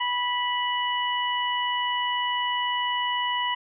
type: harmonic tone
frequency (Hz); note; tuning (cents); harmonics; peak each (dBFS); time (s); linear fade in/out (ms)
982; B5; -10; 1 / 2 / 3; -26 / -30 / -29; 0-3.55; 10
effects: none